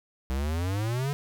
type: exponential sweep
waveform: square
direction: up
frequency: 63.4 to 146.6 Hz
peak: -27 dBFS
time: 0.3-1.13 s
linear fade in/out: 0 ms
effects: none